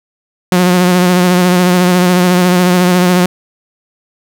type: tone with vibrato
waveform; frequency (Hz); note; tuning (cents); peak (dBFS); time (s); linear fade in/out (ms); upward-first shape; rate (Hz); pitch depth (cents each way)
sawtooth; 180; F#3; -47; -3; 0.52-3.26; 2; sine; 14; 33
effects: none